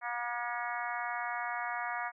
harmonic tone with a mistuned harmonic, 239.7 Hz, A#3, 48 cents sharp, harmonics 3 / 4 / 5 / 6 / 7 / 8 / 9, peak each -39 / -40 / -41 / -42 / -42 / -43 / -44 dBFS, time 0.01-2.12 s, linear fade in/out 50 ms, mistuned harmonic 9, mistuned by +35 cents, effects none

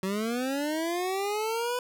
25% pulse linear sweep, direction up, 185 to 499.1 Hz, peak -24 dBFS, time 0.03-1.79 s, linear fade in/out 2 ms, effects none

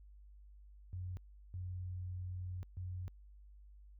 sine tone bursts at uneven times, 91 Hz, F#2, 28 cents flat, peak -40 dBFS, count 3, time 0.93-1.17 / 1.54-2.63 / 2.77-3.08 s, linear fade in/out 0 ms, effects added 50 Hz sine -55 dBFS peak until 3.99 s

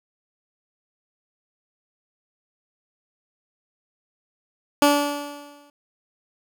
15% pulse tone with exponential decay, 289.1 Hz, D4, 27 cents flat, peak -6 dBFS, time 4.82-5.7 s, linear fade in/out 2 ms, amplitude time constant 190 ms, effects none

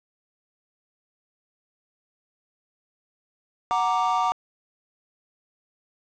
triangle chord, Gb augmented, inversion none, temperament equal, 740 / 932.3 / 1174.7 Hz, Gb5 / Bb5 / D6, 0 / 0 / 0 cents, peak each -23 dBFS, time 3.71-4.32 s, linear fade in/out 0 ms, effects resampled to 16000 Hz + 7-bit

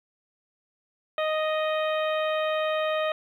harmonic tone, 622.3 Hz, D#5, in tune, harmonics 1 / 2 / 3 / 4 / 5 / 6, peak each -25 / -31 / -35 / -37 / -39 / -41 dBFS, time 1.18-3.12 s, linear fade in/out 2 ms, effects 10-bit

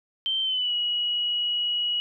sine tone with pitch glide, 3122 to 2913 Hz, G7 to F#7, -8 to -28 cents, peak -23 dBFS, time 0.26-2 s, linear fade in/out 0 ms, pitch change -120 cents, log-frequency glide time 0.42-0.73 s, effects none

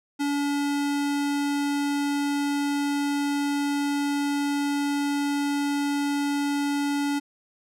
square tone, 285.8 Hz, D4, 47 cents flat, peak -24 dBFS, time 0.19-7.2 s, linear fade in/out 20 ms, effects low-pass 12000 Hz 12 dB/octave

